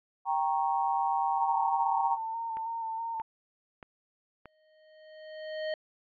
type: chord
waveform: sine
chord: G diminished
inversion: none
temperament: equal with one note detuned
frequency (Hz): 784 / 932.3 / 1101.1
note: G5 / Bb5 / Db6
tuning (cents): 0 / 0 / -12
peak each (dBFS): -29 / -29 / -35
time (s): 0.25-2.18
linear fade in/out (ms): 50
type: tone with vibrato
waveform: sine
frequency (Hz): 907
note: A#5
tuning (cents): -48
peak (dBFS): -32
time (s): 1.37-3.22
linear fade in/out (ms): 5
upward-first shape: square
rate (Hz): 3.1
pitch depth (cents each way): 22
type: click train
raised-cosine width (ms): 0.5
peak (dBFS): -30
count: 4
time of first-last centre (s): 2.57-4.457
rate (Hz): 1.59
type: tone with exponential growth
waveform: square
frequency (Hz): 622.3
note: D#5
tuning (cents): 0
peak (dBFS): -30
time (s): 4.45-5.74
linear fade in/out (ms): 2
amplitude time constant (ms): 280
effects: resampled to 11025 Hz